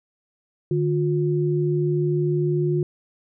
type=tone pair together; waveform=sine; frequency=150 / 356.8 Hz; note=D3 / F4; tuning=+37 / +37 cents; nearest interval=octave + minor third; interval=1500 cents; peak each=-21 / -22 dBFS; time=0.71-2.83 s; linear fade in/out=2 ms; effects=none